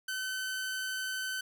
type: tone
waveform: sawtooth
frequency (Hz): 1524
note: G6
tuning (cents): -49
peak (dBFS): -30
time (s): 0.08-1.41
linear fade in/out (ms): 5
effects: none